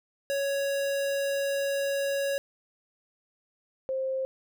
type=tone pair in turn; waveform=square / sine; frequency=556 / 527.7 Hz; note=C#5 / C5; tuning=+5 / +15 cents; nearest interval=minor second; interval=90 cents; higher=first; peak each=-27 / -27 dBFS; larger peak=neither; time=0.3-2.38 / 3.89-4.25 s; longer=first; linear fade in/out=0 ms; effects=none